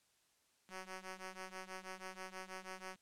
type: ring-modulated tone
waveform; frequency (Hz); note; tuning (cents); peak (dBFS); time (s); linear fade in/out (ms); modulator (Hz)
5% pulse; 187.1; F#3; +20; -33; 0.69-2.96; 0; 184
effects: white hiss -75 dBFS RMS until 3.01 s + low-pass 10000 Hz 12 dB/octave